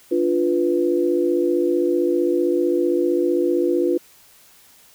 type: chord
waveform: sine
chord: B diminished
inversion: first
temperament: equal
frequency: 293.7 / 349.2 / 493.9 Hz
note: D4 / F4 / B4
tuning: 0 / 0 / 0 cents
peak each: -23 / -18 / -23 dBFS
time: 0.11-3.98 s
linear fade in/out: 10 ms
effects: white hiss -51 dBFS RMS until 4.94 s